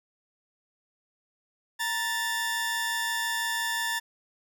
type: tone pair together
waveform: sawtooth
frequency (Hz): 932.9 / 1760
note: A#5 / A6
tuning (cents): +1 / 0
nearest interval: major seventh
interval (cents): 1099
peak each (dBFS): -29 / -25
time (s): 1.79-4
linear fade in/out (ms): 20
effects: none